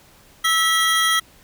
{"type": "tone cluster", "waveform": "square", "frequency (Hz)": [1308, 1946, 3239], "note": ["E6", "B6", "G#7"], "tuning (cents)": [-14, -26, -44], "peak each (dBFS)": -21, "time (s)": [0.44, 1.2], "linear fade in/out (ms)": 10, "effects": ["pink hiss -51 dBFS RMS until 1.43 s"]}